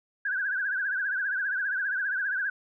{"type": "tone with vibrato", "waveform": "sine", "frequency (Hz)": 1568, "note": "G6", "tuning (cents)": 0, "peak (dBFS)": -26, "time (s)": [0.25, 2.5], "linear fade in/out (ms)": 5, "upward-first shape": "triangle", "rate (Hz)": 15, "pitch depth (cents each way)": 130, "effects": []}